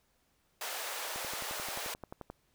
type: high-pass noise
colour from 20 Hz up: pink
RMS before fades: -39 dBFS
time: 0.61-1.94 s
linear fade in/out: 2 ms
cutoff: 530 Hz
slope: 24 dB/octave
type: click train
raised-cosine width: 1 ms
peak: -28 dBFS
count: 14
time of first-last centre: 1.16-2.3 s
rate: 11.4 Hz
effects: pink hiss -73 dBFS RMS until 2.54 s